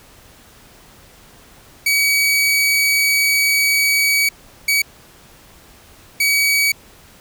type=tone bursts at uneven times; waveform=sawtooth; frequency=2268 Hz; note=C#7; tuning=39 cents sharp; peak=-10 dBFS; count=3; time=1.86-4.29 / 4.68-4.82 / 6.2-6.72 s; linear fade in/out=5 ms; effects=pink hiss -46 dBFS RMS until 7.2 s